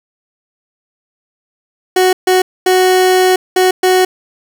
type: tone bursts at uneven times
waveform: 30% pulse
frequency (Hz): 370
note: F#4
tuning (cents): 0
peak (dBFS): -5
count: 5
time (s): 1.96-2.13 / 2.27-2.42 / 2.66-3.36 / 3.56-3.71 / 3.83-4.05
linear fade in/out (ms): 5
effects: none